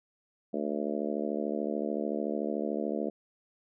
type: harmonic tone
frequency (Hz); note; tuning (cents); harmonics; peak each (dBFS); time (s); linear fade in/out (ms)
73.6; D2; +4; 3 / 4 / 5 / 6 / 7 / 8 / 9; -35 / -36 / -37 / -38 / -38 / -39 / -40; 0.53-3.1; 10
effects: none